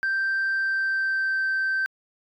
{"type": "tone with pitch glide", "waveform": "sine", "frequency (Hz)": [1568, 1554.5], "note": ["G6", "G6"], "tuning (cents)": [0, -15], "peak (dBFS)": -20, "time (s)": [0.03, 1.86], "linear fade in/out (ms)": 0, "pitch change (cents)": -15, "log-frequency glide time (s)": [0.54, 1.45], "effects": ["tanh soft clip ceiling -20 dBFS"]}